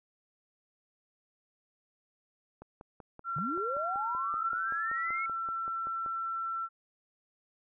click train, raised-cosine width 1 ms, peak -33 dBFS, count 19, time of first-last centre 2.62-6.062 s, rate 5.23 Hz
sine tone with pitch glide, 1363 to 1345 Hz, F6 to E6, -43 to +34 cents, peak -32 dBFS, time 3.24-6.69 s, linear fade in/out 50 ms, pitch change -23 cents, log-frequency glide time 4.02-4.31 s
sine linear sweep, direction up, 130 to 2217 Hz, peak -34 dBFS, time 3.36-5.26 s, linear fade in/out 5 ms
effects none

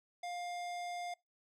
square tone, 705 Hz, F5, 16 cents sharp, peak -40 dBFS, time 0.23-1.14 s, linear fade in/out 5 ms, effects noise-tail reverb RT60 0.2 s tail -24 dB re dry + low-pass 8000 Hz 12 dB/octave

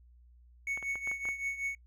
triangle tone with tremolo, 2217 Hz, C#7, in tune, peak -28 dBFS, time 0.67-1.75 s, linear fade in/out 2 ms, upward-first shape triangle, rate 5.3 Hz, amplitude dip 80%
clicks, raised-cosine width 0.5 ms, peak -30 dBFS, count 7, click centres 0.775 / 0.827 / 0.956 / 1.074 / 1.115 / 1.254 / 1.288 s
effects noise-tail reverb RT60 0.1 s tail -25 dB re dry + added 60 Hz sine -56 dBFS peak until 1.86 s

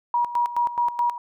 sine tone with tremolo, 958 Hz, A#5, 47 cents sharp, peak -18 dBFS, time 0.14-1.18 s, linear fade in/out 2 ms, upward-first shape square, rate 4.7 Hz, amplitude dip 75%, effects none

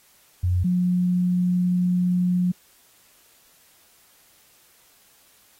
sine tone pair in turn, 89.7 / 179.4 Hz, F2 / F3, +47 / +47 cents, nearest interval octave, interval 1200 cents, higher second, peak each -18 dBFS, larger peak neither, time 0.43-0.64 / 0.64-2.52 s, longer second, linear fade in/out 10 ms, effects white hiss -57 dBFS RMS until 5.59 s + AAC 48 kbps

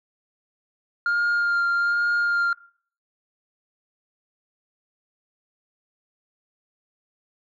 sine tone with vibrato, 1405 Hz, F6, 10 cents sharp, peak -17 dBFS, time 1.06-2.53 s, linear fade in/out 2 ms, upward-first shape sine, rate 1.2 Hz, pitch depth 15 cents each way, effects noise-tail reverb RT60 0.5 s tail -21 dB re dry + tanh soft clip ceiling -18 dBFS

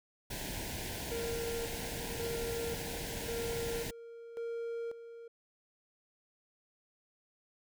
pink band-stop noise, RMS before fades -40 dBFS, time 0.3-3.91 s, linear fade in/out 10 ms, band 1000 to 1500 Hz, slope 96 dB/octave
triangle tone with tremolo, 464.7 Hz, A#4, 5 cents flat, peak -34 dBFS, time 1.11-5.28 s, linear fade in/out 5 ms, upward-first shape square, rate 0.92 Hz, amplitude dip 70%
effects none

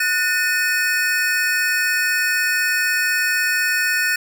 square tone cluster, 1470 / 1806 / 2522 Hz, F#6 / A6 / D#7, -12 / +45 / +23 cents, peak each -22 / -21 / -24 dBFS, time 0-4.16 s, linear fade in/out 5 ms, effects none

